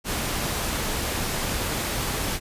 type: noise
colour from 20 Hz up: pink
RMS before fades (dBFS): -27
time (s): 0.04-2.4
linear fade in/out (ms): 50
effects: resampled to 32000 Hz